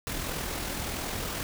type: noise with amplitude modulation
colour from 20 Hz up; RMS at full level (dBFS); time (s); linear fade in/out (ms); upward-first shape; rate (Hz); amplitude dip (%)
pink; -32; 0.07-1.43; 0; sine; 41.5; 35
effects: none